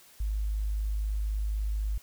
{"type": "tone", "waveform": "sine", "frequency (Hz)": 52, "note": "G#1", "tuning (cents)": 3, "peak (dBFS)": -27, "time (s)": [0.2, 1.98], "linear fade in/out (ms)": 5, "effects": ["white hiss -56 dBFS RMS until 2.02 s"]}